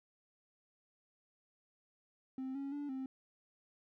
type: tone with pitch steps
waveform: triangle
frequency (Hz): 262.4 / 276.5 / 288.9 / 263.9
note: C4 / C#4 / D4 / C4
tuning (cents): +5 / -4 / -28 / +15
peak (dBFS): -36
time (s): 2.38-3.06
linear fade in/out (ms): 2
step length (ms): 170
effects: tanh soft clip ceiling -32 dBFS